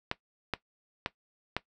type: clicks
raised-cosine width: 0.3 ms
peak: -13 dBFS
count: 4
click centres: 0.114 / 0.537 / 1.061 / 1.566 s
effects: noise-tail reverb RT60 0.1 s tail -17 dB re dry